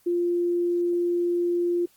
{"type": "tone", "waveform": "sine", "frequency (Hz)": 348.5, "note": "F4", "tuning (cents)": -4, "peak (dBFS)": -21, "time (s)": [0.06, 1.86], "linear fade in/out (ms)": 10, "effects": ["white hiss -61 dBFS RMS until 1.96 s", "Opus 24 kbps"]}